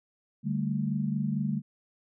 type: chord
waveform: sine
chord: D suspended fourth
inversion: none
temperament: just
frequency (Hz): 146.83 / 195.78 / 220.2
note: D3 / G3 / A3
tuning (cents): 0 / -2 / +2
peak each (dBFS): -31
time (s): 0.43-1.62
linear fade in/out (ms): 50
effects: none